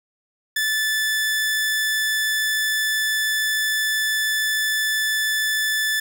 sawtooth tone, 1747 Hz, A6, 13 cents flat, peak -16 dBFS, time 0.56-6 s, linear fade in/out 5 ms, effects none

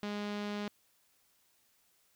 sawtooth tone with low-pass filter, 206.5 Hz, G#3, 10 cents flat, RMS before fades -38 dBFS, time 0.03-0.68 s, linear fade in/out 0 ms, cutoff 4200 Hz, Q 1.3, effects white hiss -71 dBFS RMS until 2.15 s

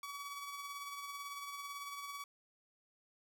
sawtooth tone with tremolo, 1137 Hz, C#6, 44 cents sharp, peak -38 dBFS, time 0.03-2.24 s, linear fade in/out 2 ms, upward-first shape triangle, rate 18 Hz, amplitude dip 45%, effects none

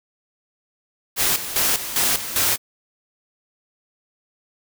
white noise with tremolo, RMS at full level -19 dBFS, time 1.16-2.58 s, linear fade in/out 50 ms, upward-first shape square, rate 2.5 Hz, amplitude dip 70%, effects none

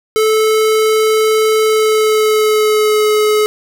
square tone with pitch glide, 435.7 to 425.5 Hz, A4 to G#4, -17 to +42 cents, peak -10 dBFS, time 0.16-3.46 s, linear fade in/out 0 ms, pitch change -41 cents, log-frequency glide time 1.62-3.06 s, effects none

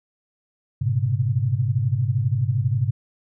sine tone cluster, 103.4 / 121.2 / 133.6 Hz, G#2 / B2 / C3, -7 / -32 / +36 cents, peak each -23 dBFS, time 0.81-2.91 s, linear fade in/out 10 ms, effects none

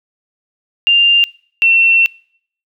sine tone pair in turn, 2794 / 2705 Hz, F7 / E7, 0 / +44 cents, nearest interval minor second, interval 56 cents, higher first, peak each -7 dBFS, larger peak neither, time 0.87-1.24 / 1.62-2.06 s, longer second, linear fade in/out 0 ms, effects noise-tail reverb RT60 0.6 s tail -24 dB re dry

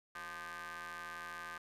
sawtooth ring-modulated tone, 167.8 Hz, E3, 31 cents sharp, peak -37 dBFS, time 0.15-1.58 s, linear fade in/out 5 ms, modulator 1380 Hz, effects resampled to 32000 Hz + 13-bit

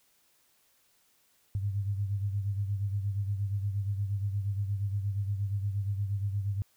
sine beating tone pair, 99.3 / 107.8 Hz, G2 / A2, +23 / -35 cents, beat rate 8.5 Hz, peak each -29 / -37 dBFS, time 1.55-6.62 s, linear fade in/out 0 ms, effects white hiss -68 dBFS RMS until 6.76 s

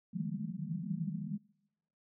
pink band-pass noise, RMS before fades -38 dBFS, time 0.13-1.38 s, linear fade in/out 20 ms, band 150 to 220 Hz, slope 96 dB/octave, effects noise-tail reverb RT60 0.9 s tail -25 dB re dry

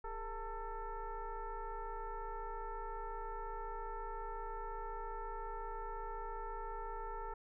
sine tone with frequency modulation, 463.2 Hz, A#4, 11 cents flat, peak -40 dBFS, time 0.04-7.34 s, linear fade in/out 5 ms, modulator 436 Hz, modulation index 1.9, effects none

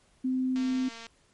sine tone, 258 Hz, C4, 24 cents flat, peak -25 dBFS, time 0.24-0.89 s, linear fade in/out 10 ms
click train, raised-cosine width 0.2 ms, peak -27 dBFS, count 117, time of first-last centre 0.56-1.067 s, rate 229 Hz
effects pink hiss -65 dBFS RMS until 1.33 s + MP3 48 kbps

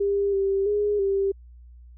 sine tone with pitch steps, 400.5 / 391.2 / 413.4 / 392.7 Hz, G4 / G4 / G#4 / G4, +37 / -4 / -8 / +3 cents, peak -20 dBFS, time 0-1.32 s, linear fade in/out 10 ms, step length 330 ms, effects added 60 Hz sine -44 dBFS peak until 1.97 s

